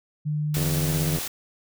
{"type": "tone with pitch glide", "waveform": "sine", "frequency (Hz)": [150.5, 152.95], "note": ["D3", "D#3"], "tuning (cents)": [43, -29], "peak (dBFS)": -23, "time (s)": [0.25, 1.18], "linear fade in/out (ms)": 20, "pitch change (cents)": 28, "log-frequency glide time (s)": [0.74, 0.97]}
{"type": "noise", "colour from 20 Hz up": "white", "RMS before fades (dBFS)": -31, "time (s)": [0.54, 1.28], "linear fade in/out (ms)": 5}
{"type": "click train", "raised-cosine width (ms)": 2, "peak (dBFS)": -18, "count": 53, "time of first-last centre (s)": [0.57, 1.185], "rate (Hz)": 84.5}
{"effects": []}